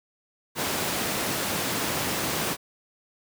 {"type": "high-pass noise", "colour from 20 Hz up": "pink", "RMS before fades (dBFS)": -28, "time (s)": [0.55, 2.57], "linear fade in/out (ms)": 50, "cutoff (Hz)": 150, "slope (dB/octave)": 12, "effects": []}